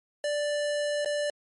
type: tone with dropouts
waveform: square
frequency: 587.3 Hz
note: D5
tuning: in tune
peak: -27 dBFS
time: 0.24-1.3 s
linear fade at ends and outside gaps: 2 ms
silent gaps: 1.048-1.058 s
effects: MP3 48 kbps